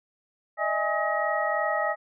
sine tone cluster, 606 / 649 / 824 / 1269 / 1899 Hz, D#5 / E5 / G#5 / D#6 / A#6, -46 / -27 / -14 / +34 / +32 cents, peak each -30 dBFS, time 0.57-1.96 s, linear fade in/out 50 ms, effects none

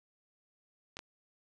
clicks, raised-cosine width 0.2 ms, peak -26 dBFS, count 2, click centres 0.969 / 0.991 s, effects none

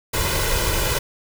pink noise with comb filter, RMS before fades -21 dBFS, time 0.13-0.99 s, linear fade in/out 10 ms, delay 2 ms, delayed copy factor +0.75, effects none

